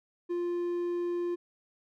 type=tone; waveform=triangle; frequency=349.2 Hz; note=F4; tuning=in tune; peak=-27 dBFS; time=0.29-1.36 s; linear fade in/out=20 ms; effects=none